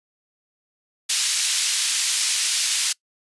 white band-pass noise, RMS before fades -22 dBFS, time 1.09-2.93 s, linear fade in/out 10 ms, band 2700 to 8200 Hz, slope 12 dB/octave, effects noise-tail reverb RT60 0.1 s tail -24 dB re dry + resampled to 24000 Hz

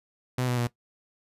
sawtooth tone with pitch steps, 126.5 / 123.25 / 120.09 Hz, B2 / B2 / B2, +42 / -3 / -48 cents, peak -21 dBFS, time 0.38-0.671 s, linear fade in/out 5 ms, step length 97 ms, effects noise-tail reverb RT60 0.1 s tail -17 dB re dry + resampled to 32000 Hz

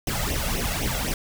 pink noise with flanger, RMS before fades -26 dBFS, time 0.07-1.14 s, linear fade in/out 2 ms, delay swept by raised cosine 0.33 to 1.53 ms, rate 3.9 Hz, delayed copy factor +0.75, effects none

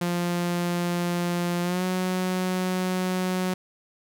sawtooth tone with pitch glide, 174.61 to 184.14 Hz, F3 to F#3, 0 to -8 cents, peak -20 dBFS, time 0.01-3.54 s, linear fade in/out 5 ms, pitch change +92 cents, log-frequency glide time 1.62-1.84 s, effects none

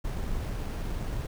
brown noise with sample-and-hold, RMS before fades -32 dBFS, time 0.04-1.27 s, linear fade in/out 10 ms, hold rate 7350 Hz, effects none

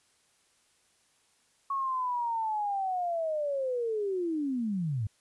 sine linear sweep, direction down, 1108.7 to 98 Hz, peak -28 dBFS, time 1.7-5.07 s, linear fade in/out 5 ms, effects white hiss -68 dBFS RMS until 5.2 s + resampled to 24000 Hz

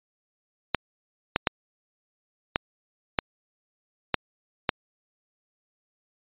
clicks, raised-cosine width 0.3 ms, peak -4 dBFS, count 7, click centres 0.747 / 1.361 / 1.472 / 2.559 / 3.188 / 4.143 / 4.692 s, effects resampled to 8000 Hz

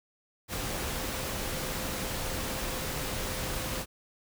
sine tone in noise, 520 Hz, C5, 11 cents flat, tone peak -44 dBFS, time 0.48-3.86 s, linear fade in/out 50 ms, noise pink, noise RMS -34 dBFS, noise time 0.48-3.86 s, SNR -13 dB, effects none

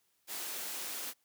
white high-pass noise, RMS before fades -40 dBFS, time 0.27-1.14 s, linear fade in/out 50 ms, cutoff 220 Hz, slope 24 dB/octave, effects white hiss -75 dBFS RMS until 1.24 s + high-pass 60 Hz 12 dB/octave

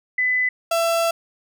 sine / 35% pulse tone pair in turn, 2005 / 669.1 Hz, B6 / E5, +26 / +26 cents, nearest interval octave + perfect fifth, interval 1900 cents, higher first, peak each -17 / -16 dBFS, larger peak second, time 0.18-0.49 / 0.71-1.11 s, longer second, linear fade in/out 5 ms, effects none

